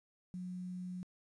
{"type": "tone with quantisation", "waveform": "sine", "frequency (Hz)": 181.3, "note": "F#3", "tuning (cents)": -35, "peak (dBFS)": -40, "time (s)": [0.34, 1.03], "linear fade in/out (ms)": 0, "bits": 11, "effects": ["resampled to 22050 Hz"]}